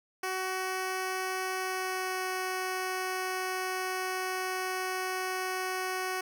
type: tone with pitch glide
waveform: 10% pulse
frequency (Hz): 374.6 to 372.2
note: F#4 to F#4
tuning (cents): +21 to +10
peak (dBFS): -23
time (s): 0.23-6.21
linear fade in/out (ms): 5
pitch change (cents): -11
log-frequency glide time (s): 1.53-2.23
effects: none